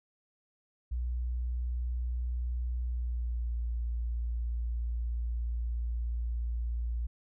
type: tone with pitch glide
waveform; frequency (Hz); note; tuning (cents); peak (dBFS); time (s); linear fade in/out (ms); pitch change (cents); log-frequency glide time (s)
sine; 60.7 to 58.43; B1 to A#1; -29 to +5; -30; 0.91-7.07; 10; -66; 2.84-3.56
effects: none